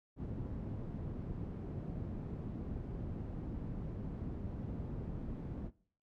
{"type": "low-pass noise", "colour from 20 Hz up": "white", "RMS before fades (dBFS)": -42, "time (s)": [0.16, 5.71], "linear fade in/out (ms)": 50, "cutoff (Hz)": 190, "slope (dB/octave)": 12, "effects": ["noise-tail reverb RT60 0.5 s tail -20 dB re dry"]}